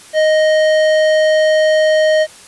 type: tone with tanh clipping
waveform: sine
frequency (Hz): 622.3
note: D#5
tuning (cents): 0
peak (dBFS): -11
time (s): 0.13-2.27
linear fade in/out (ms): 50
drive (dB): 15
effects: white hiss -39 dBFS RMS until 2.47 s + resampled to 24000 Hz